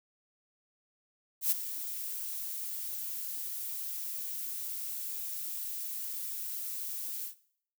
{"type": "noise with ADSR envelope", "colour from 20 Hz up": "violet", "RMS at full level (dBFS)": -26, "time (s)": [1.41, 7.35], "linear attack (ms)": 100, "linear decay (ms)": 23, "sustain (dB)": -12, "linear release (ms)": 110, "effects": ["noise-tail reverb RT60 0.6 s tail -18 dB re dry"]}